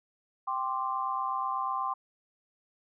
sine chord, G suspended fourth, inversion none, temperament equal, 784 / 1046.5 / 1174.7 Hz, G5 / C6 / D6, 0 / 0 / 0 cents, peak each -35 / -31 / -35 dBFS, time 0.47-1.94 s, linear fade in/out 10 ms, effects none

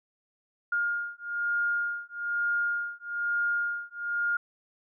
sine beating tone pair, 1415 / 1416.1 Hz, F6 / F6, +22 / +24 cents, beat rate 1.1 Hz, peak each -30 dBFS, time 0.72-4.37 s, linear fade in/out 5 ms, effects none

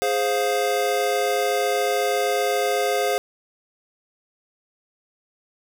square chord, F minor, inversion first, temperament equal with one note detuned, 415.3 / 523.3 / 703.3 Hz, Ab4 / C5 / F5, 0 / 0 / +12 cents, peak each -25 dBFS, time 0.02-3.18 s, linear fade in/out 0 ms, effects none

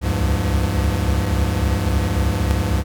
square tone cluster, 67.2 / 70.8 / 80 / 100.4 / 173.2 Hz, C2 / C#2 / D#2 / G2 / F3, +47 / +37 / +49 / +42 / -14 cents, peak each -23 / -24 / -26 / -22 / -28 dBFS, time 0.01-2.84 s, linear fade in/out 50 ms, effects none

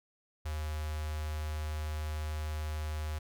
square tone with notch filter, 76.7 Hz, D#2, 24 cents flat, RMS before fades -36 dBFS, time 0.45-3.19 s, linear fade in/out 10 ms, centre 270 Hz, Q 0.61, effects none

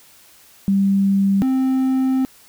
sine / triangle tone pair in turn, 196.4 / 262.2 Hz, G3 / C4, +4 / +4 cents, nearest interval perfect fourth, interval 500 cents, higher second, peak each -13 dBFS, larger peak neither, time 0.68-1.42 / 1.42-2.25 s, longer second, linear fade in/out 0 ms, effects white hiss -49 dBFS RMS until 2.48 s

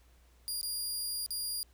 20% pulse tone with dropouts, 4824 Hz, D8, 46 cents sharp, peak -28 dBFS, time 0.48-1.63 s, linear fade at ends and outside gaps 0 ms, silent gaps 0.613-0.63 / 1.262-1.306 s, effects added 60 Hz sine -60 dBFS peak until 1.73 s + pink hiss -68 dBFS RMS until 1.73 s

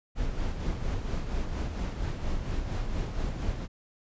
brown noise with tremolo, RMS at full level -29 dBFS, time 0.15-3.68 s, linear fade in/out 50 ms, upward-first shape sine, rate 4.3 Hz, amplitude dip 45%, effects resampled to 16000 Hz

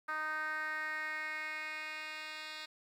10% pulse tone with band-pass filter sweep, 309.5 Hz, D#4, 9 cents flat, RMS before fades -40 dBFS, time 0.08-2.66 s, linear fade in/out 10 ms, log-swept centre 1400 to 3300 Hz, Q 3.6, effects 11-bit

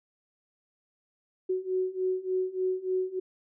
sine beating tone pair, 370 / 373.4 Hz, F#4 / F#4, 0 / +16 cents, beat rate 3.4 Hz, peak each -31 / -29 dBFS, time 1.49-3.2 s, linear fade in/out 10 ms, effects none

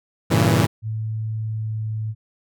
sawtooth chord, G diminished seventh, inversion none, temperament equal with one note detuned, 98 / 114.87 / 138.59 / 164.81 Hz, G2 / Bb2 / Db3 / Fb3, 0 / -25 / 0 / 0 cents, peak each -17 / -15 / -18 / -16 dBFS, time 0.3-0.67 s, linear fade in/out 20 ms
sine tone with pitch glide, 109.9 to 109.2 Hz, A2 to A2, -2 to -13 cents, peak -23 dBFS, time 0.82-2.15 s, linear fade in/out 50 ms, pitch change -11 cents, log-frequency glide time 1.37-1.86 s
effects none

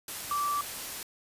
sine tone in noise, 1164 Hz, D6, 16 cents flat, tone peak -27 dBFS, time 0.31-0.61 s, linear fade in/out 2 ms, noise white, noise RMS -38 dBFS, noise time 0.08-1.03 s, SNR +8 dB, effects resampled to 32000 Hz

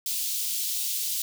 white high-pass noise, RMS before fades -29 dBFS, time 0.06-1.22 s, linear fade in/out 2 ms, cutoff 3200 Hz, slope 24 dB/octave, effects none

